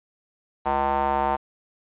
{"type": "tone with band-pass filter", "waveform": "square", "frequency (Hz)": 69.3, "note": "C#2", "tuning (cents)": 0, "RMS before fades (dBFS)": -23, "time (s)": [0.65, 1.37], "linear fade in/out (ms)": 20, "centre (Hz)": 860, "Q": 4.2, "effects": ["resampled to 8000 Hz", "9-bit"]}